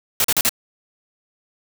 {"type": "noise bursts", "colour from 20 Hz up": "white", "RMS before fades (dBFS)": -17, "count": 4, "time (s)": [0.2, 0.493], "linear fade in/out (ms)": 2, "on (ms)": 44, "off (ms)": 39, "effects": []}